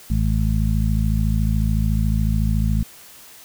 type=harmonic tone; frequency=53.9 Hz; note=A1; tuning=35 cents flat; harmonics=1 / 2 / 3 / 4; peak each=-19 / -22 / -24 / -25 dBFS; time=0.1-2.83 s; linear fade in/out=5 ms; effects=white hiss -44 dBFS RMS until 3.44 s